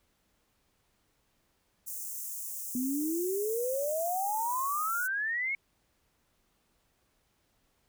white high-pass noise, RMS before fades -39 dBFS, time 1.86-5.08 s, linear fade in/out 20 ms, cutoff 6200 Hz, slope 48 dB/octave
sine exponential sweep, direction up, 243.4 to 2217 Hz, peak -29 dBFS, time 2.75-5.55 s, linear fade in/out 2 ms
effects pink hiss -73 dBFS RMS until 7.88 s

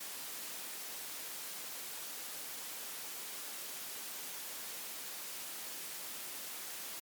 white noise, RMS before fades -44 dBFS, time 0-7 s, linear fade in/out 10 ms, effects high-pass 200 Hz 12 dB/octave + MP3 96 kbps

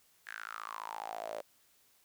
sawtooth tone with high-pass filter sweep, 54.7 Hz, A1, 9 cents flat, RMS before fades -43 dBFS, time 0.26-1.42 s, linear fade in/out 20 ms, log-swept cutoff 1700 to 560 Hz, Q 8, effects white hiss -68 dBFS RMS until 2.04 s

